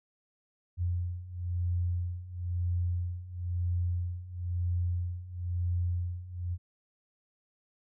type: beating tone pair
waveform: sine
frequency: 87.5 / 88.5 Hz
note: F2 / F2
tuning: +4 / +23 cents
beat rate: 1 Hz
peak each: -34 / -31 dBFS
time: 0.77-6.58 s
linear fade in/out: 50 ms
effects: none